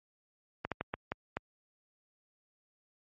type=slowing click train; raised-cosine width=0.5 ms; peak=-18 dBFS; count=6; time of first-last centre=0.65-1.37 s; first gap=67 ms; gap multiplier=1.39; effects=high-pass 60 Hz 12 dB/octave + MP3 32 kbps